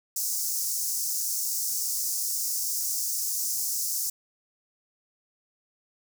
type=high-pass noise; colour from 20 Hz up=pink; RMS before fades=-29 dBFS; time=0.16-4.1 s; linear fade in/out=5 ms; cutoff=5300 Hz; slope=48 dB/octave; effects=none